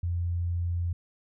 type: tone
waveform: sine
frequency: 86.6 Hz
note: F2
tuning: 14 cents flat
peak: -26 dBFS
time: 0.03-0.93 s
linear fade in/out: 5 ms
effects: none